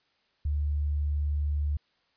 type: tone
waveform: sine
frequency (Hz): 73.42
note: D2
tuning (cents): 0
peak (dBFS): -25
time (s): 0.45-1.77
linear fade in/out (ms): 5
effects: white hiss -70 dBFS RMS until 2.16 s + resampled to 11025 Hz